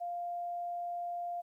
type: tone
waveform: sine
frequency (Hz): 698.5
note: F5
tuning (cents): 0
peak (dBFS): -35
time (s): 0-1.42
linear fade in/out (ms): 20
effects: 12-bit